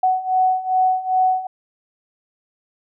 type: beating tone pair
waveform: sine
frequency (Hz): 744 / 746.5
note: F#5 / F#5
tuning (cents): +9 / +15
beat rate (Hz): 2.5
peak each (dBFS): -20 / -17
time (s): 0.03-1.47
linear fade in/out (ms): 5
effects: none